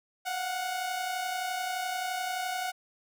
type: tone pair together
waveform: sawtooth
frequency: 709.4 / 741 Hz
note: F5 / F#5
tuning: +27 / +2 cents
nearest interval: minor second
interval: 75 cents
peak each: -34 / -28 dBFS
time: 0.25-2.72 s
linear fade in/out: 20 ms
effects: none